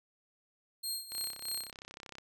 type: tone with tremolo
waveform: 20% pulse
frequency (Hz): 4214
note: C8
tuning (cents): +12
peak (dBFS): -28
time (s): 0.83-1.71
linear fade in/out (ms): 10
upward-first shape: sine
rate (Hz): 3.2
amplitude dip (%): 80
type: click train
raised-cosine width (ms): 0.2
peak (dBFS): -29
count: 36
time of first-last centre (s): 1.12-2.184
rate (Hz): 32.9
effects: none